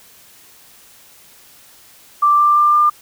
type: tone with pitch steps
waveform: sine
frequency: 1176 / 1183.5 / 1191 / 1198.6 Hz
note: D6 / D6 / D6 / D6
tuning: +2 / +13 / +24 / +35 cents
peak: -9 dBFS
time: 2.22-2.9 s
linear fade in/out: 10 ms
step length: 170 ms
effects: white hiss -46 dBFS RMS until 3.01 s